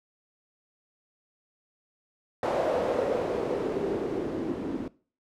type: noise with low-pass filter sweep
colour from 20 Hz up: blue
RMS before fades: -29 dBFS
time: 2.43-4.88 s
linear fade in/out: 2 ms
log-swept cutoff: 610 to 290 Hz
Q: 3.3
effects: noise-tail reverb RT60 0.4 s tail -20 dB re dry